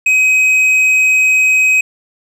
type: tone with tanh clipping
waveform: triangle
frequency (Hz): 2528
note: D#7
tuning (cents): +27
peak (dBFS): -9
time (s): 0.06-1.81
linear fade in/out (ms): 5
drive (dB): 10
effects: none